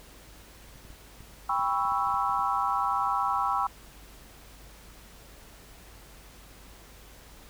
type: clicks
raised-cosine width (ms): 5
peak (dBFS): -37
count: 11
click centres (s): 0.758 / 0.851 / 0.904 / 1.206 / 1.594 / 1.852 / 1.921 / 2.072 / 2.142 / 2.296 / 2.393
type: chord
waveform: sine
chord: C# half-diminished seventh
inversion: second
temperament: equal with one note detuned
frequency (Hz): 795.9 / 987.8 / 1108.7 / 1318.5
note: G5 / B5 / C#6 / E6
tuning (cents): +26 / 0 / 0 / 0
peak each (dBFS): -30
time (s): 1.49-3.67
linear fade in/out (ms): 5
effects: added 50 Hz sine -52 dBFS peak until 7.49 s + pink hiss -52 dBFS RMS until 7.49 s